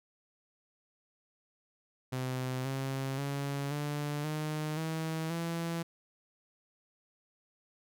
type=tone with pitch steps; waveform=sawtooth; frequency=128.7 / 134.48 / 140.51 / 146.82 / 153.4 / 160.29 / 167.48 Hz; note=C3 / C3 / C#3 / D3 / D#3 / E3 / E3; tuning=-28 / +48 / +24 / 0 / -24 / -48 / +28 cents; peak=-29 dBFS; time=2.12-5.83 s; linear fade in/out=10 ms; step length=530 ms; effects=none